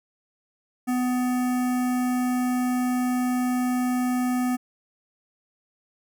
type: tone with notch filter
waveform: square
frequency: 250 Hz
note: B3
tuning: 21 cents sharp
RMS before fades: -24 dBFS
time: 0.87-4.57 s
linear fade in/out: 20 ms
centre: 3800 Hz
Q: 0.73
effects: none